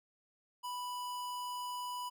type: tone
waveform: square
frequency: 987.8 Hz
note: B5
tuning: in tune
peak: -39 dBFS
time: 0.63-2.1 s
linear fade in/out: 20 ms
effects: none